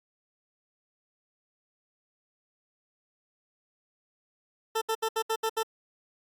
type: tone bursts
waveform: 20% pulse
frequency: 445 Hz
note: A4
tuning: 20 cents sharp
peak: -21 dBFS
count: 7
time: 4.75-5.632 s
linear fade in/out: 10 ms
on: 66 ms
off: 70 ms
effects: AAC 64 kbps